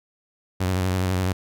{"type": "tone with vibrato", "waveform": "sawtooth", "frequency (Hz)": 92.5, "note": "F#2", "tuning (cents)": 0, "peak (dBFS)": -17, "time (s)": [0.6, 1.33], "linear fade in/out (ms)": 10, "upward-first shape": "square", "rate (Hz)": 12, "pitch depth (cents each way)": 41, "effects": []}